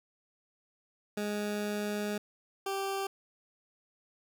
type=tone pair in turn; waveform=20% pulse; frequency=207.7 / 390.7 Hz; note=G#3 / G4; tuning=0 / -6 cents; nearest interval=major seventh; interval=1094 cents; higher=second; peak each=-27 dBFS; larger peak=neither; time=1.17-2.18 / 2.66-3.07 s; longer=first; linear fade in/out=5 ms; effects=none